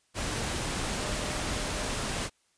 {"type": "tone in noise", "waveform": "sine", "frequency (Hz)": 604, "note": "D5", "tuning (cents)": 48, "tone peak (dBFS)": -42, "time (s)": [0.95, 1.97], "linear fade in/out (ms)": 50, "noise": "pink", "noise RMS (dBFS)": -32, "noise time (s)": [0.14, 2.3], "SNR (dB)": -13, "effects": ["white hiss -70 dBFS RMS until 2.57 s", "resampled to 22050 Hz"]}